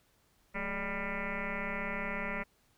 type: tone with frequency modulation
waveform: sine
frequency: 987.8 Hz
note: B5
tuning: in tune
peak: -33 dBFS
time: 0.54-2.44 s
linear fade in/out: 20 ms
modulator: 201 Hz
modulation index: 6.6
effects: pink hiss -70 dBFS RMS until 2.77 s